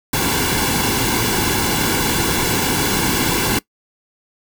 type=noise with comb filter; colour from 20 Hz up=pink; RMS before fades=-18 dBFS; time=0.13-3.59 s; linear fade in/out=5 ms; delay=1.6 ms; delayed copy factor=-0.7; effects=noise-tail reverb RT60 0.1 s tail -21 dB re dry